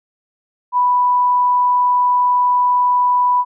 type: tone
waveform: sine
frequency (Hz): 987.8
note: B5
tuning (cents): 0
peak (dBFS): -11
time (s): 0.72-3.45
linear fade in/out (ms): 50
effects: none